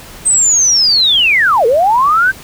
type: linear two-way sweep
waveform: sine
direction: down then up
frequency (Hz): 8350 to 433.3 to 1582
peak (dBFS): -7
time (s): 0.25-2.32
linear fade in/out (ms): 20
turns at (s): 1.66
effects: pink hiss -34 dBFS RMS until 2.43 s